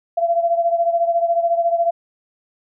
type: beating tone pair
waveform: sine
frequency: 677 / 691 Hz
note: E5 / F5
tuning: +46 / -19 cents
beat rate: 14 Hz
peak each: -16 / -21 dBFS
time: 0.17-1.91 s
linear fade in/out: 10 ms
effects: none